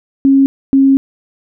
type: tone pair in turn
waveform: sine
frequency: 272.3 / 271.1 Hz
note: C#4 / C#4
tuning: -31 / -38 cents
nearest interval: unison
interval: 7 cents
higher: first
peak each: -5 dBFS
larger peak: neither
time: 0.25-0.46 / 0.73-0.97 s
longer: second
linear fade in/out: 0 ms
effects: none